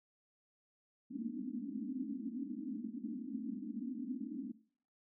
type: band-pass noise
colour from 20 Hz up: pink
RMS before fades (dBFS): -42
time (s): 1.1-4.52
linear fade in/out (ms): 10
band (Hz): 210 to 300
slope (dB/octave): 96
effects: noise-tail reverb RT60 0.5 s tail -18 dB re dry